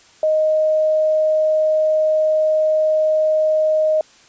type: tone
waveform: sine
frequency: 622.3 Hz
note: D#5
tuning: in tune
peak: -13 dBFS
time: 0.23-4.01 s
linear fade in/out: 2 ms
effects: white hiss -49 dBFS RMS until 4.28 s + resampled to 16000 Hz